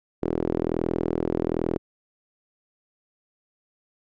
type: tone with band-pass filter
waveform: sawtooth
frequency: 41.2 Hz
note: E1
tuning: in tune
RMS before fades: -26 dBFS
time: 0.22-1.78 s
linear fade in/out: 10 ms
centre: 370 Hz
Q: 2.5
effects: none